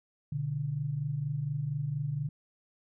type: tone pair together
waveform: sine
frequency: 122.3 / 146.56 Hz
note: B2 / D3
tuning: -16 / -3 cents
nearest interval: minor third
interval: 313 cents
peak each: -36 / -31 dBFS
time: 0.32-2.29 s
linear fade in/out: 5 ms
effects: none